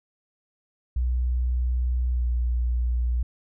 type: tone with pitch glide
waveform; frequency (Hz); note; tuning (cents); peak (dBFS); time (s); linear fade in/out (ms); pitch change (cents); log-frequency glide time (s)
sine; 61.74 to 60.3; B1 to B1; 0 to -41; -21; 0.96-3.23; 5; -41; 2.13-2.24
effects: none